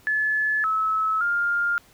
sine tone with pitch steps, 1723 / 1297 / 1405 Hz, A6 / E6 / F6, -37 / -28 / +10 cents, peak -20 dBFS, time 0.07-1.78 s, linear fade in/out 0 ms, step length 570 ms, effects pink hiss -55 dBFS RMS until 1.93 s

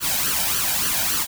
white noise with flanger, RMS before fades -22 dBFS, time 0-1.27 s, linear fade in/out 50 ms, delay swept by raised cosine 0.66 to 1.31 ms, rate 3.5 Hz, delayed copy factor +0.65, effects none

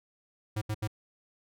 square tone bursts, 107 Hz, A2, 48 cents flat, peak -30 dBFS, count 3, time 0.56-0.876 s, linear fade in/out 10 ms, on 56 ms, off 74 ms, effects none

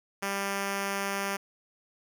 5% pulse tone, 197.8 Hz, G3, 16 cents sharp, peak -18 dBFS, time 0.22-1.37 s, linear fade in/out 10 ms, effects none

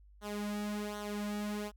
sawtooth tone with flanger, 207.7 Hz, G#3, in tune, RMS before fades -38 dBFS, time 0.21-1.72 s, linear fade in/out 50 ms, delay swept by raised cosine 0.4 to 2.9 ms, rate 1.3 Hz, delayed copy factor -0.7, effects added 50 Hz sine -56 dBFS peak until 1.76 s

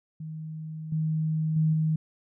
sine tone with level steps, 157.3 Hz, D#3, 19 cents sharp, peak -34 / -24 / -20 / -22 dBFS, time 0.2-1.96 s, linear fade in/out 5 ms, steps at 0.92 / 1.56 / 1.73 s, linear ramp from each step 5 ms, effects none

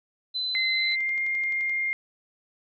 sine tone, 4030 Hz, B7, 34 cents sharp, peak -26 dBFS, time 0.34-0.96 s, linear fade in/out 20 ms
sine tone with pitch glide, 2071 to 2117 Hz, C7 to C7, -18 to +20 cents, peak -24 dBFS, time 0.55-1.93 s, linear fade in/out 0 ms, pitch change +38 cents, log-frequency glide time 0.73-1.17 s
click train, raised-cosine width 0.2 ms, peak -30 dBFS, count 10, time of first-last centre 0.92-1.696 s, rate 11.6 Hz
effects none

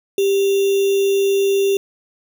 sine tone with sample-and-hold, 394 Hz, G4, 9 cents sharp, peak -13 dBFS, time 0.18-1.77 s, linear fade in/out 2 ms, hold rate 3150 Hz, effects none

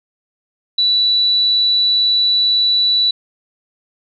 sine tone, 3951 Hz, B7, in tune, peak -11 dBFS, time 0.78-3.11 s, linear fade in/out 5 ms, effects none

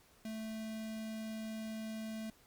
square tone with notch filter, 219.9 Hz, A3, 1 cent flat, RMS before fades -42 dBFS, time 0.25-2.3 s, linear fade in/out 2 ms, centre 1200 Hz, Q 1.9, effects pink hiss -65 dBFS RMS until 2.46 s + MP3 96 kbps

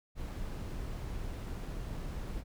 brown noise, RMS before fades -39 dBFS, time 0.15-2.44 s, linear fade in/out 50 ms, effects none

